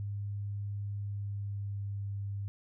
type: tone with pitch glide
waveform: sine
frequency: 101.4 to 100.06 Hz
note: G#2 to G2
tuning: -41 to +36 cents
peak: -34 dBFS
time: 0-2.48 s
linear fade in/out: 0 ms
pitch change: -23 cents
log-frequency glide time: 0.96-2.04 s
effects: none